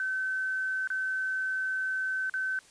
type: tone with dropouts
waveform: sine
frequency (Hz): 1531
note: G6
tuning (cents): -41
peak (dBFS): -28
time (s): 0-2.59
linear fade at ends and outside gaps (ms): 1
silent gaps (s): 0.874-0.902 / 2.297-2.339
effects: white hiss -57 dBFS RMS until 2.7 s + resampled to 22050 Hz